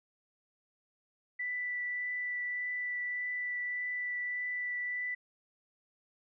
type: tone with vibrato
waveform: sine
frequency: 1975.5 Hz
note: B6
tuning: in tune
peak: -33 dBFS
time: 1.39-5.15 s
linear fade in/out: 10 ms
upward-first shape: triangle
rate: 1.7 Hz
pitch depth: 9 cents each way
effects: none